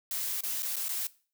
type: noise with dropouts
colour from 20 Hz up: blue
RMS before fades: -33 dBFS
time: 0.11-1.07 s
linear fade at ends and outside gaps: 2 ms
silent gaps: 0.408-0.435 / 0.623-0.629 / 0.759-0.765 / 0.884-0.891 s
effects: noise-tail reverb RT60 0.4 s tail -20 dB re dry